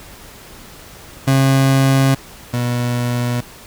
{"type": "tone pair in turn", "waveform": "30% pulse", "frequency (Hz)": [135, 121.67], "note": ["C#3", "B2"], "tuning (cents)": [-45, -25], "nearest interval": "major second", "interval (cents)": 180, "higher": "first", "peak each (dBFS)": [-8, -14], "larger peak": "first", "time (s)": [[1.27, 2.15], [2.53, 3.41]], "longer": "neither", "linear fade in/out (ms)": 10, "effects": ["pink hiss -39 dBFS RMS until 3.66 s"]}